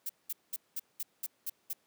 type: noise bursts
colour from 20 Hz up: violet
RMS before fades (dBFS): -36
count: 8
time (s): 0.06-1.732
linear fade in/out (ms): 5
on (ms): 34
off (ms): 200
effects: pink hiss -72 dBFS RMS until 1.86 s + high-pass 200 Hz 12 dB/octave